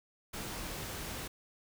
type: noise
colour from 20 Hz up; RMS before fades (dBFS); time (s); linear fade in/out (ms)
pink; -41; 0.33-1.28; 10
effects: none